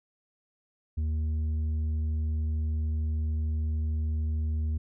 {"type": "tone with tanh clipping", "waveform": "sine", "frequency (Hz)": 77.78, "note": "D#2", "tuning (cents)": 0, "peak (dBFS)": -27, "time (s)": [0.97, 4.78], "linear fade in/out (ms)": 10, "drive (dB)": 5, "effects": []}